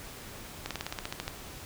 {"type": "slowing click train", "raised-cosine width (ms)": 0.2, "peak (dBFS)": -16, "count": 11, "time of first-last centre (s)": [0.66, 1.279], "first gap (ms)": 47, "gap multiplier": 1.06, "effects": ["pink hiss -45 dBFS RMS until 1.65 s"]}